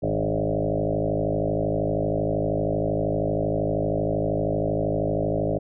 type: tone with frequency modulation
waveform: sine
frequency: 356.8 Hz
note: F4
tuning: 37 cents sharp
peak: -21 dBFS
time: 0.02-5.59 s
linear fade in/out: 20 ms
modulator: 52.8 Hz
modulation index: 5.5
effects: none